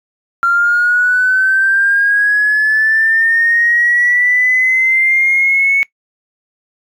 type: linear sweep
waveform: triangle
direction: up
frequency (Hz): 1376 to 2217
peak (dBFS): -5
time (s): 0.43-5.83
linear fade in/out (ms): 0
effects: noise-tail reverb RT60 0.1 s tail -24 dB re dry + tanh soft clip ceiling -7 dBFS